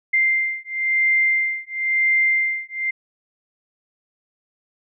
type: beating tone pair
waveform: sine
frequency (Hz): 2093 / 2093.98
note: C7 / C7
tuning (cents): 0 / +1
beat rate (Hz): 0.98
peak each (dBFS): -20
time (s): 0.13-2.91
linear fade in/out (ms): 10
effects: none